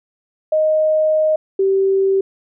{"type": "tone pair in turn", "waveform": "sine", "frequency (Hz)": [622.3, 387.3], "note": ["D#5", "G4"], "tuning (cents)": [0, -21], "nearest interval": "minor sixth", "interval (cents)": 821, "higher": "first", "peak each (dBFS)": -12, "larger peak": "neither", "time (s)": [[0.52, 1.36], [1.59, 2.21]], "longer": "first", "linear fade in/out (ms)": 5, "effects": []}